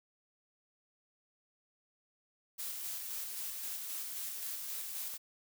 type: noise with tremolo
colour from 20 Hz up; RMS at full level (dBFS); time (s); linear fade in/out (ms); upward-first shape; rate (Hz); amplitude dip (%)
blue; -40; 2.58-5.18; 20; square; 3.8; 25
type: click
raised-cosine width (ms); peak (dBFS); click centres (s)
0.5; -39; 5.14
effects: none